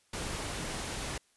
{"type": "noise", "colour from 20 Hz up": "pink", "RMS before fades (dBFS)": -37, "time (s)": [0.13, 1.18], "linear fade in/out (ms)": 5, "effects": ["white hiss -69 dBFS RMS until 1.36 s", "resampled to 24000 Hz"]}